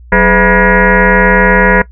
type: tone with frequency modulation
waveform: sine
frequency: 740 Hz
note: F#5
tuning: in tune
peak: -4 dBFS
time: 0.12-1.82 s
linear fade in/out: 5 ms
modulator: 232 Hz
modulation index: 5.3
effects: noise-tail reverb RT60 0.1 s tail -20 dB re dry + added 60 Hz sine -32 dBFS peak until 1.91 s